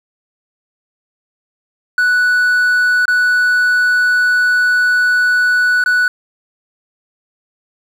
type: tone with dropouts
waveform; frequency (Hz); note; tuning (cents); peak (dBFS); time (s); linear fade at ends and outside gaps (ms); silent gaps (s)
triangle; 1480; F#6; 0; -8; 1.98-6.08; 2; 3.055-3.08 / 5.839-5.86
effects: 7-bit